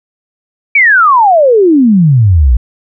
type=exponential sweep; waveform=sine; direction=down; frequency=2349 to 55 Hz; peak=-3 dBFS; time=0.75-2.57 s; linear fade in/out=5 ms; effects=none